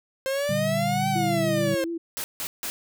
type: exponential two-way sweep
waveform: 45% pulse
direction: up then down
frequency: 527 to 775 to 527 Hz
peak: -24 dBFS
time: 0.26-1.84 s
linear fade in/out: 0 ms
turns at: 1.09 s
type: chord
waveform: sine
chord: G minor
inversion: first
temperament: just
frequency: 117.6 / 147 / 196 Hz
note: Bb2 / D3 / G3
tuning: +16 / +2 / 0 cents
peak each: -32 / -29 / -28 dBFS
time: 0.49-1.75 s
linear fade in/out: 5 ms
type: tone with vibrato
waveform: sine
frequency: 333.6 Hz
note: E4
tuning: 21 cents sharp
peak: -27 dBFS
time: 1.15-1.98 s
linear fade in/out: 10 ms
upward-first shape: sine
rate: 6.9 Hz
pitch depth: 28 cents each way
type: noise bursts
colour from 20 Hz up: white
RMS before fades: -31 dBFS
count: 3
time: 2.17-2.7 s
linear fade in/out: 0 ms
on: 70 ms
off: 160 ms
effects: none